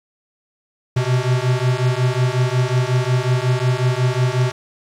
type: beating tone pair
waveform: square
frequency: 123.47 / 128.97 Hz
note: B2 / C3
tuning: 0 / -25 cents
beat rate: 5.5 Hz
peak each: -19 dBFS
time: 0.96-4.52 s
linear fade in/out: 10 ms
effects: low-pass 7000 Hz 12 dB/octave + 8-bit